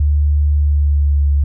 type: tone with pitch glide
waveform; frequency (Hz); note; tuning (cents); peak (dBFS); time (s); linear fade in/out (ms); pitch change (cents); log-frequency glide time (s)
sine; 73.42 to 71.41; D2 to D2; 0 to -48; -10; 0-1.44; 5; -48; 0.56-1.29
effects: none